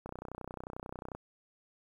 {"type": "click train", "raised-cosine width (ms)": 1, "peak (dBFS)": -27, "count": 35, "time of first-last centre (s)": [0.06, 1.15], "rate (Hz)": 31.2, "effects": ["10-bit"]}